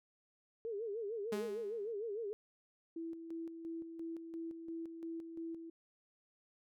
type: tone with vibrato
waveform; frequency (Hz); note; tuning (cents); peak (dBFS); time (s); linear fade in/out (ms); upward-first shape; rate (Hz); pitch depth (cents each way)
sine; 431.2; A4; -35; -38; 0.65-2.33; 0; sine; 6.6; 150
type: tone with exponential decay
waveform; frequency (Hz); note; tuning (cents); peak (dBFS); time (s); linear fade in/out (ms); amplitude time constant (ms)
sawtooth; 210; G#3; +19; -33; 1.32-1.92; 5; 130
type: tone with tremolo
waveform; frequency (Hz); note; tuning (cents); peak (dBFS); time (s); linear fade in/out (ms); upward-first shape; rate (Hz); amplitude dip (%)
sine; 330; E4; +2; -40; 2.96-5.7; 5; square; 2.9; 50
effects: none